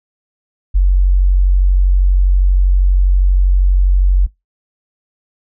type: tone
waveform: sine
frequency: 46.25 Hz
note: F#1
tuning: in tune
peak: -7 dBFS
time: 0.74-4.27 s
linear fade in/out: 20 ms
effects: noise-tail reverb RT60 0.2 s tail -23 dB re dry